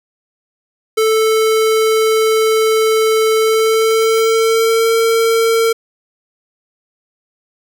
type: tone with pitch glide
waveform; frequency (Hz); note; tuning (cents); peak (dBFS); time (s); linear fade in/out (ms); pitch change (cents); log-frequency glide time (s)
square; 440 to 454.5; A4 to A#4; 0 to -44; -11; 0.97-5.73; 10; +56; 3.35-4.94
effects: none